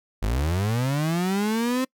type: linear sweep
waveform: 35% pulse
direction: up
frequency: 46.25 to 263.3 Hz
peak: -20 dBFS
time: 0.22-1.85 s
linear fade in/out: 10 ms
effects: noise-tail reverb RT60 0.1 s tail -26 dB re dry